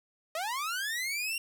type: linear sweep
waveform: sawtooth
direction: up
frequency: 611 to 2794 Hz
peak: -28 dBFS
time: 0.35-1.38 s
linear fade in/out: 2 ms
effects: none